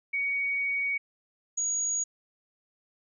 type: tone pair in turn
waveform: sine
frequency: 2244 / 6724 Hz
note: C#7 / G#8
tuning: +21 / +20 cents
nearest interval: octave + perfect fifth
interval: 1899 cents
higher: second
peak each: -26 dBFS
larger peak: neither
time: 0.13-0.98 / 1.57-2.04 s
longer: first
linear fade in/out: 10 ms
effects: none